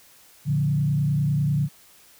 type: tone with frequency modulation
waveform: sine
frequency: 145.4 Hz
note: D3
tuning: 17 cents flat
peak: -19 dBFS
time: 0.45-1.69 s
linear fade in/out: 50 ms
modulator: 30.1 Hz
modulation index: 0.78
effects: white hiss -53 dBFS RMS until 2.19 s